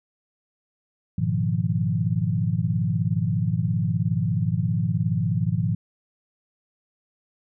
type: chord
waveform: sine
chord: F half-diminished seventh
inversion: first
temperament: equal with one note detuned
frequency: 103.83 / 120.79 / 155.56 / 174.61 Hz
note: Ab2 / Cb3 / Eb3 / F3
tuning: 0 / -38 / 0 / 0 cents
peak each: -26 dBFS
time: 1.18-5.75 s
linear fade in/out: 5 ms
effects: none